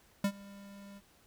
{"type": "tone with ADSR envelope", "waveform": "square", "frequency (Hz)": 199.6, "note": "G3", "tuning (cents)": 32, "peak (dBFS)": -26, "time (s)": [0.24, 1.01], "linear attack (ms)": 4, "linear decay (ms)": 70, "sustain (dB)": -23, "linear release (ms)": 39, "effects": ["pink hiss -65 dBFS RMS until 1.26 s"]}